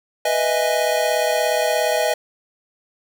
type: chord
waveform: square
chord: E major seventh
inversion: second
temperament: equal with one note detuned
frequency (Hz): 493.9 / 622.3 / 659.3 / 827.3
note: B4 / D#5 / E5 / G#5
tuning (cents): 0 / 0 / 0 / -7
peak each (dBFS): -25 / -21 / -25 / -25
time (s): 0.25-2.14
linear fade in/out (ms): 5
effects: none